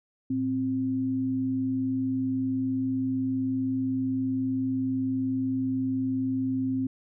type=tone pair together; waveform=sine; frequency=111.95 / 262.3 Hz; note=A2 / C4; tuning=+30 / +4 cents; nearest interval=octave + minor third; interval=1474 cents; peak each=-35 / -25 dBFS; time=0.3-6.87 s; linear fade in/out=5 ms; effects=none